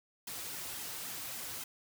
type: noise with flanger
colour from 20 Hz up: white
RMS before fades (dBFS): -42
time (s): 0.27-1.64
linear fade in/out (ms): 5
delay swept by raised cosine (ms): 1.7 to 5.1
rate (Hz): 3.7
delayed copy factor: -0.7
effects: none